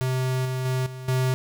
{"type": "tone with level steps", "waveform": "square", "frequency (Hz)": 129.2, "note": "C3", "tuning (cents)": -21, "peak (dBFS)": [-23, -26, -23, -35, -21], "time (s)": [0.01, 1.34], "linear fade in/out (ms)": 0, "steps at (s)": [0.45, 0.65, 0.86, 1.08], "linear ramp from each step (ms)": 5, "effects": []}